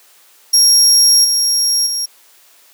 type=tone with level steps; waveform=30% pulse; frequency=5588 Hz; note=F8; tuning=in tune; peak=-3 / -8 / -13 dBFS; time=0.53-2.06 s; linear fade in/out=10 ms; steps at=1.24 / 1.86 s; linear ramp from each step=10 ms; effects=white hiss -48 dBFS RMS until 2.73 s + high-pass 400 Hz 12 dB/octave